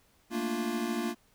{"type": "chord", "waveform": "square", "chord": "Bb major seventh", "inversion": "third", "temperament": "equal", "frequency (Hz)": [220, 233.1, 293.7, 349.2], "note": ["A3", "Bb3", "D4", "F4"], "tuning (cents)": [0, 0, 0, 0], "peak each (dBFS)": [-39, -34, -39, -36], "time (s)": [0.3, 1.15], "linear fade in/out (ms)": 50, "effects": ["pink hiss -66 dBFS RMS until 1.34 s"]}